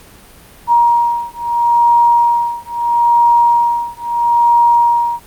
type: beating tone pair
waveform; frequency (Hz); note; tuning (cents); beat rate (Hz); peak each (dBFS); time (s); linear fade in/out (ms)
sine; 945 / 945.76; A#5 / A#5; +23 / +25; 0.76; -12; 0.67-5.2; 50
effects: pink hiss -41 dBFS RMS until 5.26 s + Opus 48 kbps